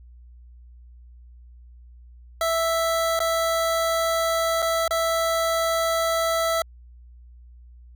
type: tone with dropouts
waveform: 25% pulse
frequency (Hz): 659.3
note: E5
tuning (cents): 0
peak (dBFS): -17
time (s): 2.41-6.62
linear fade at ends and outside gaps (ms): 2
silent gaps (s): 3.192-3.202 / 4.621-4.625 / 4.879-4.908
effects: added 60 Hz sine -44 dBFS peak until 7.95 s